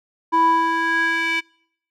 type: tone with band-pass filter sweep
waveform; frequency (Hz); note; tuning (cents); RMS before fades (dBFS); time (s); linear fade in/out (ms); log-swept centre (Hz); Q
square; 329.6; E4; 0; -19; 0.32-1.41; 20; 880 to 2400; 4
effects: noise-tail reverb RT60 0.7 s tail -26 dB re dry